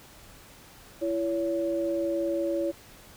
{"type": "tone pair together", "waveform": "sine", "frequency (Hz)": [335.4, 564], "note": ["E4", "C#5"], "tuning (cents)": [30, 30], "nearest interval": "major sixth", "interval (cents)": 900, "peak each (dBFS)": -28, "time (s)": [1.01, 2.72], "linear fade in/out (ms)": 20, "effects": ["pink hiss -51 dBFS RMS until 3.16 s"]}